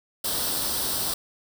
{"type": "noise with comb filter", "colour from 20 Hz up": "white", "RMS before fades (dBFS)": -27, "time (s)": [0.24, 1.14], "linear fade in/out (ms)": 5, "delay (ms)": 0.22, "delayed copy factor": 0.65, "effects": []}